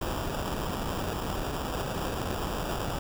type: noise with sample-and-hold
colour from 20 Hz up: pink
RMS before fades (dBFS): -32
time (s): 0.01-2.99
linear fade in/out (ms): 5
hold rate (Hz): 2100
effects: none